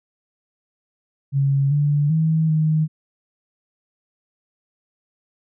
sine tone with pitch steps, 138.4 / 145.9 / 159.5 / 156.1 Hz, C#3 / D3 / D#3 / D#3, -2 / -11 / +43 / +6 cents, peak -15 dBFS, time 1.32-2.88 s, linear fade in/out 50 ms, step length 390 ms, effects none

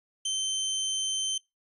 25% pulse tone, 3100 Hz, G7, 20 cents flat, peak -24 dBFS, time 0.25-1.38 s, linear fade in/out 5 ms, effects noise-tail reverb RT60 0.2 s tail -22 dB re dry + resampled to 32000 Hz

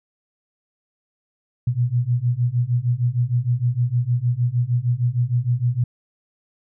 sine beating tone pair, 118.6 / 125.1 Hz, A#2 / B2, +30 / +23 cents, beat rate 6.5 Hz, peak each -21 / -20 dBFS, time 1.67-5.84 s, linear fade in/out 5 ms, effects none

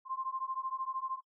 sine beating tone pair, 1046.5 / 1059.5 Hz, C6 / C6, 0 / +21 cents, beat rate 13 Hz, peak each -38 / -38 dBFS, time 0.05-1.21 s, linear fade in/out 50 ms, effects noise-tail reverb RT60 0.1 s tail -21 dB re dry

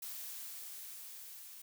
blue noise with level ramp, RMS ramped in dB -44 to -52 dBFS, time 0.02-1.62 s, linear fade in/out 5 ms, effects none

